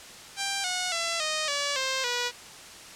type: tone with pitch steps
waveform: 5% pulse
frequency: 790 / 728.6 / 672 / 619.8 / 571.7 / 527.3 / 486.3 Hz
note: G5 / F#5 / E5 / D#5 / D5 / C5 / B4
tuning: +13 / -27 / +33 / -7 / -47 / +13 / -27 cents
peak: -15 dBFS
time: 0.36-2.32 s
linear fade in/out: 50 ms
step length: 280 ms
effects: white hiss -45 dBFS RMS until 2.95 s + low-pass 8000 Hz 12 dB/octave